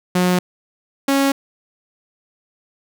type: tone pair in turn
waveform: sawtooth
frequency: 180.6 / 275.2 Hz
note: F#3 / C#4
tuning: -42 / -12 cents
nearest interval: perfect fifth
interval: 730 cents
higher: second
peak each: -10 dBFS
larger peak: neither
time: 0.15-0.39 / 1.08-1.32 s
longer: neither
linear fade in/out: 5 ms
effects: none